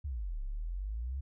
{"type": "exponential two-way sweep", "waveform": "sine", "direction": "down then up", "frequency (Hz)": [77.8, 32.7, 70.4], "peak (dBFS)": -34, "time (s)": [0.04, 1.21], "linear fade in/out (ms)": 10, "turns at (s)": 0.42, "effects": []}